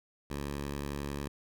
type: tone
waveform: 10% pulse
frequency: 71.1 Hz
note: C#2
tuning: 45 cents sharp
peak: -27 dBFS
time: 0.3-1.28 s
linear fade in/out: 5 ms
effects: none